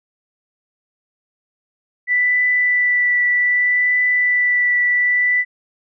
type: tone with vibrato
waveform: sine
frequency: 1975.5 Hz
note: B6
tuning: in tune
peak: -13 dBFS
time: 2.07-5.45 s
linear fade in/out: 50 ms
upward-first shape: triangle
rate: 0.64 Hz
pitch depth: 13 cents each way
effects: none